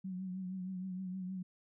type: tone with vibrato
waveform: sine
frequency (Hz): 185.9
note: F#3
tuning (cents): +8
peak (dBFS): -38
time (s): 0.04-1.43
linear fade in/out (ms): 10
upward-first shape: triangle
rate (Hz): 6.4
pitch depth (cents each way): 55
effects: none